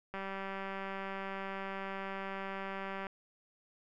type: click train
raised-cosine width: 0.5 ms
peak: -26 dBFS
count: 569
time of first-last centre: 0.14-3.068 s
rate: 194 Hz
effects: none